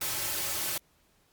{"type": "noise with comb filter", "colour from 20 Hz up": "white", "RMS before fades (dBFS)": -32, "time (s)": [0.01, 0.78], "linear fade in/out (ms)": 5, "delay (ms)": 4.2, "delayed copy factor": -0.8, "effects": ["pink hiss -67 dBFS RMS until 1.32 s", "Opus 48 kbps"]}